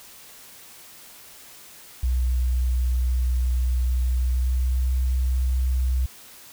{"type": "tone with pitch glide", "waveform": "sine", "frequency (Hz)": [62.2, 63.73], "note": ["B1", "C2"], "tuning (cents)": [13, -45], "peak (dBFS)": -19, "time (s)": [2.03, 6.06], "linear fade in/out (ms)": 5, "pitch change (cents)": 42, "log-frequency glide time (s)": [4.17, 4.93], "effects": ["white hiss -46 dBFS RMS until 6.52 s"]}